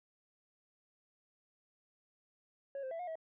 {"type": "tone with pitch steps", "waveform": "sine", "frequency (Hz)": [553, 523, 663, 716, 645], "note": ["C#5", "C5", "E5", "F5", "E5"], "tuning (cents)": [-4, -1, 10, 43, -38], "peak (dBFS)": -36, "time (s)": [2.75, 3.155], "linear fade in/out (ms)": 2, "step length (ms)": 81, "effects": ["tanh soft clip ceiling -38 dBFS"]}